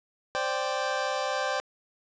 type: chord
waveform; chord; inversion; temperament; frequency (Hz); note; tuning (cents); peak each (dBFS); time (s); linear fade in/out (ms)
25% pulse; C suspended second; none; equal; 523.3 / 587.3 / 784; C5 / D5 / G5; 0 / 0 / 0; -28; 0.35-1.6; 0
effects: resampled to 16000 Hz + 10-bit